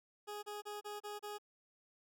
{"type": "tone bursts", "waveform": "20% pulse", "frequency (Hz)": 415.3, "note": "G#4", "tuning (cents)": 0, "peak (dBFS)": -38, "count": 6, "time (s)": [0.27, 1.385], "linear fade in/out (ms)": 20, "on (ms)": 160, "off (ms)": 31, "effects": []}